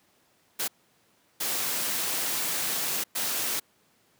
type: noise bursts at uneven times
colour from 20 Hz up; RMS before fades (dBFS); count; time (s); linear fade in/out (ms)
white; -29; 3; 0.59-0.68 / 1.4-3.04 / 3.15-3.6; 10
effects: pink hiss -65 dBFS RMS until 4.19 s + high-pass 150 Hz 12 dB/octave